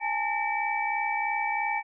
sine tone cluster, 824 / 887 / 1824 / 2301 Hz, G#5 / A5 / A#6 / D7, -14 / +14 / -38 / -36 cents, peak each -30 / -31 / -36 / -30 dBFS, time 0-1.83 s, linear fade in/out 50 ms, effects none

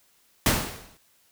pink noise with exponential decay, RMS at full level -18 dBFS, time 0.46-0.97 s, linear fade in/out 2 ms, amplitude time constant 110 ms, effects white hiss -63 dBFS RMS until 1.31 s

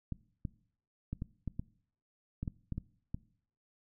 clicks, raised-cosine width 5 ms, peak -24 dBFS, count 11, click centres 0.123 / 0.452 / 1.13 / 1.221 / 1.477 / 1.595 / 2.43 / 2.478 / 2.723 / 2.78 / 3.145 s, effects noise-tail reverb RT60 0.6 s tail -21 dB re dry

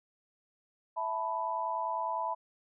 sine chord, E suspended fourth, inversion none, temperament just, 659.3 / 879 / 988.9 Hz, E5 / A5 / B5, 0 / -2 / +2 cents, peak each -38 / -36 / -33 dBFS, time 0.96-2.35 s, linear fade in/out 20 ms, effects none

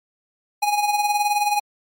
square tone with tremolo, 828 Hz, G#5, 5 cents flat, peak -16 dBFS, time 0.62-1.6 s, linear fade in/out 10 ms, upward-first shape sine, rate 19 Hz, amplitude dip 60%, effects MP3 64 kbps

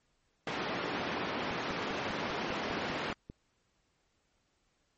pink band-pass noise, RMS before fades -36 dBFS, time 0.47-3.13 s, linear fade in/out 2 ms, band 210 to 2900 Hz, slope 12 dB/octave
click train, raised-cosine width 3 ms, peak -31 dBFS, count 10, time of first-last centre 1.51-3.299 s, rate 5.03 Hz
effects pink hiss -75 dBFS RMS until 4.97 s + MP3 32 kbps

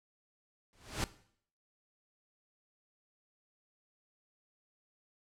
pink noise with exponential growth, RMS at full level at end -31 dBFS, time 0.73-1.04 s, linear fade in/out 0 ms, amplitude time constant 66 ms, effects noise-tail reverb RT60 0.6 s tail -17 dB re dry + low-pass 9000 Hz 12 dB/octave

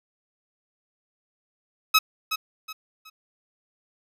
15% pulse tone with echo, 1280 Hz, D#6, 49 cents sharp, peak -8 dBFS, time 1.94-1.99 s, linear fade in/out 10 ms, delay 370 ms, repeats 3, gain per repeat -10 dB, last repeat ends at 3.1 s, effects none

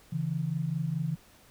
sine tone pair together, 139.1 / 163.82 Hz, C#3 / E3, +6 / -10 cents, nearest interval minor third, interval 284 cents, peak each -32 / -30 dBFS, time 0.12-1.16 s, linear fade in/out 10 ms, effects pink hiss -58 dBFS RMS until 1.5 s

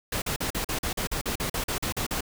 pink noise bursts, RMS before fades -29 dBFS, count 15, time 0.12-2.208 s, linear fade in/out 5 ms, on 100 ms, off 42 ms, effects none

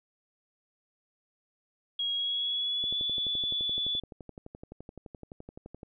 sine tone with pitch glide, 3299 to 3449 Hz, G#7 to A7, -12 to -35 cents, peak -28 dBFS, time 1.99-4 s, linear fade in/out 5 ms, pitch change +77 cents, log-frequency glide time 2.14-2.99 s
click train, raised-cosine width 2 ms, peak -30 dBFS, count 36, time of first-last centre 2.84-5.831 s, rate 11.7 Hz
effects none

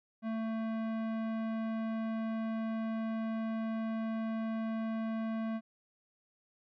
sine tone with tanh clipping, 223.1 Hz, A3, 24 cents sharp, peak -35 dBFS, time 0.22-5.61 s, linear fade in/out 50 ms, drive 17 dB, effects none

